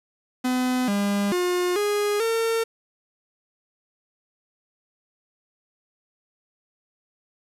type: tone with pitch steps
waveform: 45% pulse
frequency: 252.8 / 201.9 / 357.9 / 413 / 454.5 Hz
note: B3 / G#3 / F4 / G#4 / A#4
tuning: +41 / -49 / +42 / -10 / -44 cents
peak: -21 dBFS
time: 0.44-2.64 s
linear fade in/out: 10 ms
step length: 440 ms
effects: resampled to 32000 Hz + 8-bit